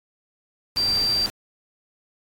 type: tone in noise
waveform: sine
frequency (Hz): 4699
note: D8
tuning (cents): 0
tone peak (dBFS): -19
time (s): 0.77-1.26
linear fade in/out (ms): 0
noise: pink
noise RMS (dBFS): -34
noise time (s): 0.76-1.3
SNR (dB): +12
effects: AAC 64 kbps